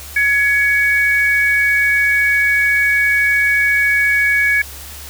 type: tone pair together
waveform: sine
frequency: 1680 / 2243 Hz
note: G#6 / C#7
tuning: +19 / +20 cents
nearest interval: perfect fourth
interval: 501 cents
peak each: -14 dBFS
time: 0.16-4.62 s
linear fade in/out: 5 ms
effects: added 71 Hz sine -35 dBFS peak until 5.09 s + white hiss -34 dBFS RMS until 5.09 s